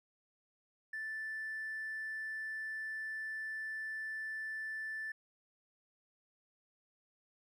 sine tone with hard clipping, 1760 Hz, A6, in tune, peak -39 dBFS, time 0.93-5.12 s, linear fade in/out 5 ms, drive 1 dB, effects none

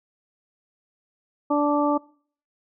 harmonic tone, 292.2 Hz, D4, 9 cents flat, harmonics 1 / 2 / 3 / 4, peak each -21 / -24 / -26 / -27 dBFS, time 1.5-1.98 s, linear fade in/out 10 ms, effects noise-tail reverb RT60 0.5 s tail -23 dB re dry

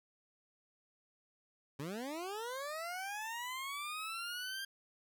20% pulse linear sweep, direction up, 130.81 to 1602 Hz, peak -35 dBFS, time 1.79-4.65 s, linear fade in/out 5 ms, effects none

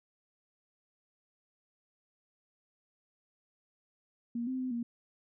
sine tone with pitch steps, 236.2 / 259.1 / 256.1 / 236.1 Hz, A#3 / C4 / C4 / A#3, +23 / -17 / -37 / +22 cents, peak -32 dBFS, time 4.35-4.83 s, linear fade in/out 5 ms, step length 120 ms, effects none

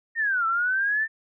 sine linear two-way sweep, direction down then up, 1864.7 to 1317 to 1799 Hz, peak -21 dBFS, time 0.15-1.08 s, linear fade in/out 50 ms, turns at 0.46 s, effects none

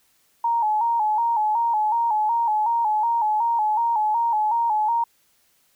sine tone with vibrato, 892 Hz, A5, 23 cents sharp, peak -18 dBFS, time 0.44-5.04 s, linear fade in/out 5 ms, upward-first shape square, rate 2.7 Hz, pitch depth 77 cents each way, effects white hiss -63 dBFS RMS until 5.75 s

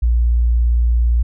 sine tone, 58.8 Hz, A#1, 16 cents sharp, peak -11 dBFS, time 0.02-1.23 s, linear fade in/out 10 ms, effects none

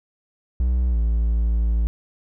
triangle tone with pitch glide, 61.74 to 56.29 Hz, B1 to A1, 0 to +40 cents, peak -15 dBFS, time 0.6-1.87 s, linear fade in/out 0 ms, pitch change -160 cents, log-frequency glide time 0.89-0.98 s, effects none

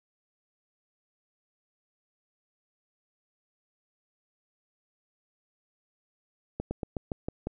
slowing click train, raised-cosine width 2 ms, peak -18 dBFS, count 7, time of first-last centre 6.6-7.47 s, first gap 110 ms, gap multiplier 1.11, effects none

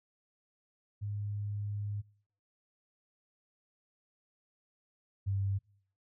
sine tone pair in turn, 102.9 / 98.32 Hz, G#2 / G2, -16 / +6 cents, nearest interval minor second, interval 78 cents, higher first, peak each -34 / -29 dBFS, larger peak second, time 1.01-2.02 / 5.26-5.59 s, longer first, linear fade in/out 20 ms, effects noise-tail reverb RT60 0.6 s tail -26 dB re dry

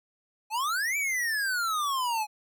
square exponential two-way sweep, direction up then down, 830 to 2342 to 830 Hz, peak -27 dBFS, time 0.5-2.27 s, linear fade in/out 50 ms, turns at 0.97 s, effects none

